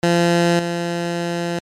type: tone with level steps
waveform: 15% pulse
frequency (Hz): 171.7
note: F3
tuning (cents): -29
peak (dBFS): -7 / -14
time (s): 0.03-1.59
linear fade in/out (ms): 2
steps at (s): 0.59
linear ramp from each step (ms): 5
effects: low-pass 8000 Hz 12 dB/octave + MP3 96 kbps